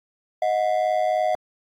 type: ring-modulated tone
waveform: triangle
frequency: 678 Hz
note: E5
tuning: 49 cents sharp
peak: -14 dBFS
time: 0.42-1.35 s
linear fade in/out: 0 ms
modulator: 51.7 Hz
effects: AAC 64 kbps